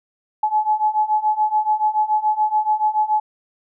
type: beating tone pair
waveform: sine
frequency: 851 / 858 Hz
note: G#5 / A5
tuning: +42 / -44 cents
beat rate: 7 Hz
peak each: -20 / -18 dBFS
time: 0.43-3.2 s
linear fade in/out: 5 ms
effects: none